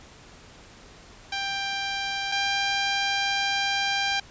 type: tone pair in turn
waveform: 10% pulse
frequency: 790 / 794.2 Hz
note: G5 / G5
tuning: +13 / +22 cents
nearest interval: unison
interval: 9 cents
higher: second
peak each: -19 / -15 dBFS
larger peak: second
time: 1.32-2.32 / 2.32-4.2 s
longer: second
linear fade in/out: 5 ms
effects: pink hiss -49 dBFS RMS until 4.3 s + resampled to 16000 Hz